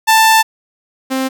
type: tone pair in turn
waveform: sawtooth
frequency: 886 / 263.4 Hz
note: A5 / C4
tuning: +12 / +12 cents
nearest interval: octave + major sixth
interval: 2100 cents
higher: first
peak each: -3 / -11 dBFS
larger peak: first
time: 0.07-0.43 / 1.1-1.29 s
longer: first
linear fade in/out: 20 ms
effects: none